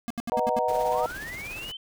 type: tone bursts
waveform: square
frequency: 234.4 Hz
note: A#3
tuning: 10 cents sharp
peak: -29 dBFS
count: 6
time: 0.08-0.589 s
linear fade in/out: 0 ms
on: 24 ms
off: 73 ms
type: chord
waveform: sine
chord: B major seventh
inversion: none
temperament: equal with one note detuned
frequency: 493.9 / 622.3 / 746 / 932.3 Hz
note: B4 / D#5 / F#5 / A#5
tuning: 0 / 0 / +14 / 0 cents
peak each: -28 dBFS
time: 0.32-1.06 s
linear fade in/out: 0 ms
type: noise with tremolo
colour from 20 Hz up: pink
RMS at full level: -40 dBFS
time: 0.68-1.72 s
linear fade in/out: 5 ms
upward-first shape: sine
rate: 17 Hz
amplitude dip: 45%
type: linear sweep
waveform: sine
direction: up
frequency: 428.8 to 3139 Hz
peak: -35 dBFS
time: 0.71-1.77 s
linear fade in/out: 5 ms
effects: none